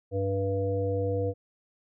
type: harmonic tone with a mistuned harmonic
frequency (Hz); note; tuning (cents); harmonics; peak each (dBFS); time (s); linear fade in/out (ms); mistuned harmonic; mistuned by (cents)
97.5; G2; -9; 1 / 3 / 5 / 7; -29 / -36 / -28 / -40; 0.11-1.34; 50; 1; +15
effects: none